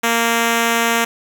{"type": "tone", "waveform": "5% pulse", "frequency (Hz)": 231.5, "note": "A#3", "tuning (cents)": -12, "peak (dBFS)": -3, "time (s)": [0.03, 1.05], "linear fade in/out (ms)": 10, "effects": []}